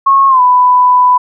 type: tone with pitch glide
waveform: sine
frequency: 1092 to 995.6 Hz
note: C#6 to B5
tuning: -26 to +14 cents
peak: -4 dBFS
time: 0.06-1.18 s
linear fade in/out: 10 ms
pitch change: -160 cents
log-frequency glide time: 0.28-0.41 s
effects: none